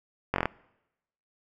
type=slowing click train; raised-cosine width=0.5 ms; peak=-10 dBFS; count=6; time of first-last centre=0.34-0.456 s; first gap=21 ms; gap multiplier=1.05; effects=noise-tail reverb RT60 0.9 s tail -23 dB re dry